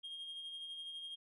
sine tone with tremolo, 3233 Hz, G#7, 47 cents flat, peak -40 dBFS, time 0.03-1.16 s, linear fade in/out 20 ms, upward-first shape sine, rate 12 Hz, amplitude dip 45%, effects tanh soft clip ceiling -42 dBFS

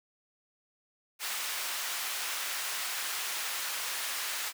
pink high-pass noise, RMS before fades -35 dBFS, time 1.19-4.53 s, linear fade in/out 50 ms, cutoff 1300 Hz, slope 12 dB/octave, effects none

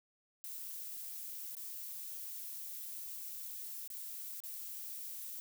violet noise with dropouts, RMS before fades -45 dBFS, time 0.44-5.4 s, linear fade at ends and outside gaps 0 ms, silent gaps 1.551-1.568 / 3.876-3.902 / 4.403-4.437 s, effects none

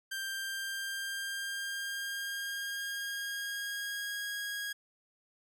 sawtooth tone with pitch glide, 1580 to 1642.3 Hz, G6 to G#6, +13 to -20 cents, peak -32 dBFS, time 0.11-4.73 s, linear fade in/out 10 ms, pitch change +67 cents, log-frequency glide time 0.22-4.29 s, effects none

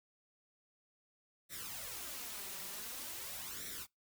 white noise with flanger, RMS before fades -45 dBFS, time 1.49-3.87 s, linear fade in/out 50 ms, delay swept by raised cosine 0.52 to 5.22 ms, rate 0.46 Hz, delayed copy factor +0.7, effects noise-tail reverb RT60 0.2 s tail -26 dB re dry

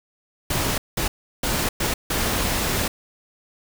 pink noise bursts at uneven times, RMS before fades -23 dBFS, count 5, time 0.5-0.78 / 0.97-1.08 / 1.43-1.69 / 1.8-1.94 / 2.1-2.88 s, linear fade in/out 5 ms, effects none

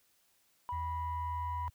sine tone, 981 Hz, B5, 12 cents flat, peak -34 dBFS, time 0.69-1.68 s, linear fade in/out 0 ms
sine tone with pitch glide, 81.4 to 82.06 Hz, E2 to E2, -21 to -7 cents, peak -36 dBFS, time 0.72-1.7 s, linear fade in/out 10 ms, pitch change +14 cents, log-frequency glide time 1.37-1.49 s
effects tanh soft clip ceiling -30 dBFS + white hiss -71 dBFS RMS until 1.74 s

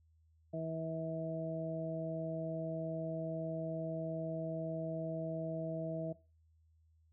harmonic tone, 161.6 Hz, E3, 34 cents flat, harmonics 1 / 2 / 3 / 4, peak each -41 / -44 / -48 / -40 dBFS, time 0.53-6.13 s, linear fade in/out 10 ms, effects noise-tail reverb RT60 0.3 s tail -18 dB re dry + added 80 Hz sine -66 dBFS peak until 7.12 s

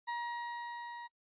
35% pulse tone with level ramp, 950 Hz, A#5, 33 cents sharp, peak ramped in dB -33 to -42 dBFS, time 0.07-1.08 s, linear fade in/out 20 ms, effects noise-tail reverb RT60 0.1 s tail -26 dB re dry + resampled to 8000 Hz

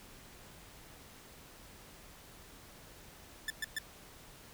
sawtooth tone bursts, 1760 Hz, A6, in tune, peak -30 dBFS, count 3, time 3.48-3.786 s, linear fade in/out 2 ms, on 22 ms, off 120 ms, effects pink hiss -55 dBFS RMS until 4.53 s

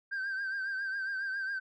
sine tone with vibrato, 1571 Hz, G6, 3 cents sharp, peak -30 dBFS, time 0.11-1.6 s, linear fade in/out 20 ms, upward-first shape triangle, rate 7.3 Hz, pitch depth 63 cents each way, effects tanh soft clip ceiling -31 dBFS

